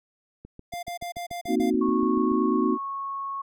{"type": "click train", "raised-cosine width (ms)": 3, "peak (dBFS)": -29, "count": 14, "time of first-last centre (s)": [0.45, 2.318], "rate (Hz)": 6.96}
{"type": "tone bursts", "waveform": "square", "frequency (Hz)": 698.5, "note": "F5", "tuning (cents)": 0, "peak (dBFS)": -32, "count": 7, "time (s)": [0.72, 1.706], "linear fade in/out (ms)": 10, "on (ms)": 110, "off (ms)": 36}
{"type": "chord", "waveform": "sine", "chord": "C half-diminished seventh", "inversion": "third", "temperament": "equal", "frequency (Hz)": [233.1, 261.6, 311.1, 370], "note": ["Bb3", "C4", "Eb4", "Gb4"], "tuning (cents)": [0, 0, 0, 0], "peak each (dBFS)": -26, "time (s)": [1.47, 2.78], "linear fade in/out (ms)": 50}
{"type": "tone", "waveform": "sine", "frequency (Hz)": 1100, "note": "C#6", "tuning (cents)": -14, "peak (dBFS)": -29, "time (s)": [1.81, 3.42], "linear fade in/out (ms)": 10}
{"effects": []}